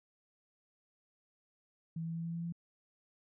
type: tone with pitch steps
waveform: sine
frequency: 163.9 / 165.04 / 166.19 / 167.34 / 168.51 / 169.68 Hz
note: E3 / E3 / E3 / E3 / E3 / F3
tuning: -10 / +2 / +14 / +26 / +38 / -50 cents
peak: -36 dBFS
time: 1.96-2.524 s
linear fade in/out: 5 ms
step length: 94 ms
effects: none